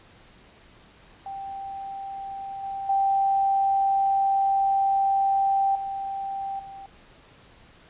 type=tone with level steps; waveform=sine; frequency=784 Hz; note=G5; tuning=in tune; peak=-32 / -29 / -19 / -28 / -38 dBFS; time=1.26-6.86 s; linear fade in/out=2 ms; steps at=2.63 / 2.89 / 5.75 / 6.59 s; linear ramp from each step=5 ms; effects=pink hiss -53 dBFS RMS until 7.89 s + resampled to 8000 Hz